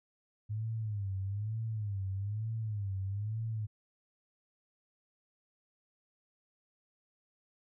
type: tone with vibrato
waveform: sine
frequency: 103.83 Hz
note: G#2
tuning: in tune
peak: -33 dBFS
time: 0.49-3.67 s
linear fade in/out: 20 ms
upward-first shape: sine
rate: 1.1 Hz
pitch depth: 140 cents each way
effects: none